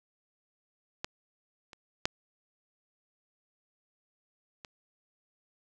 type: clicks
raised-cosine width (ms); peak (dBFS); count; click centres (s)
0.2; -16 / -30 / -9 / -26; 4; 1.045 / 1.732 / 2.055 / 4.648
effects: none